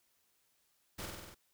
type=noise with echo; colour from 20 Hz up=pink; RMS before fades=-43 dBFS; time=0.98-1.06 s; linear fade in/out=10 ms; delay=48 ms; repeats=6; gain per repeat=-2 dB; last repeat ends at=1.348 s; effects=white hiss -75 dBFS RMS until 1.53 s